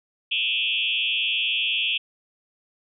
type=tone with frequency modulation; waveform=sine; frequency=2960 Hz; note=F#7; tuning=in tune; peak=-21 dBFS; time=0.31-1.98 s; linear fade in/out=10 ms; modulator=118 Hz; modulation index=3.7; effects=none